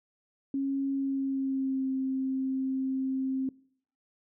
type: tone with pitch glide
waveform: sine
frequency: 273.6 to 264.4 Hz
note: C#4 to C4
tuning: -23 to +18 cents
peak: -27 dBFS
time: 0.54-3.49 s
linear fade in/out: 2 ms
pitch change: -59 cents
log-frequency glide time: 0.92-1.9 s
effects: noise-tail reverb RT60 0.6 s tail -23 dB re dry